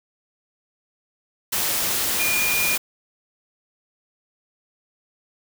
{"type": "tone in noise", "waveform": "sine", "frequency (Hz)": 2426, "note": "D#7", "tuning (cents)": -44, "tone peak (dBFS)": -22, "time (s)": [2.19, 2.76], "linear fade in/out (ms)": 10, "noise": "white", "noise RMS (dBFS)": -23, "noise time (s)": [1.52, 2.78], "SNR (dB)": -2, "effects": []}